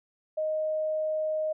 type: tone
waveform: sine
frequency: 622.3 Hz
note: D#5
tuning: in tune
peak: -26 dBFS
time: 0.37-1.53 s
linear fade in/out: 10 ms
effects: none